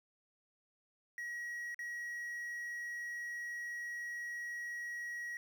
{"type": "tone with dropouts", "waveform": "triangle", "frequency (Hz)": 1907, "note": "A#6", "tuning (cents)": 39, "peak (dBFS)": -38, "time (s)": [1.18, 5.37], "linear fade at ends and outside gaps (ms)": 1, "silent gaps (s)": [1.745, 1.791], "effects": ["11-bit"]}